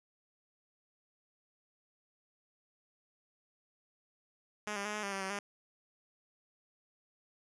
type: tone with pitch steps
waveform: 5% pulse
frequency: 209.9 / 200.3 / 209.9 / 211.5 / 199.1 / 194.7 / 191.2 / 202.1 Hz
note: G#3 / G3 / G#3 / G#3 / G3 / G3 / G3 / G#3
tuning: +19 / +38 / +19 / +32 / +27 / -12 / -43 / -47 cents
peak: -25 dBFS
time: 4.67-5.39 s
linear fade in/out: 2 ms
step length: 90 ms
effects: resampled to 22050 Hz